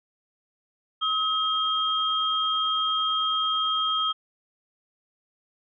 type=tone pair together; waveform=sine; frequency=1276 / 3215 Hz; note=D#6 / G7; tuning=+43 / +43 cents; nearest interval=octave + major third; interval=1600 cents; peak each=-25 dBFS; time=1.01-4.13 s; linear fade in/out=20 ms; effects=none